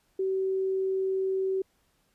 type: tone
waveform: sine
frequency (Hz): 381.6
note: G4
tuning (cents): -47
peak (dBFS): -25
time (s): 0.19-1.62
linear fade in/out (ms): 5
effects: pink hiss -70 dBFS RMS until 2.14 s + resampled to 32000 Hz